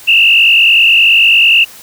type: tone with frequency modulation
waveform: sine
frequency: 2736 Hz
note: F7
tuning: 36 cents flat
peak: -4 dBFS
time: 0.07-1.65 s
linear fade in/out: 20 ms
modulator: 49.5 Hz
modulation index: 2.3
effects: white hiss -35 dBFS RMS until 1.82 s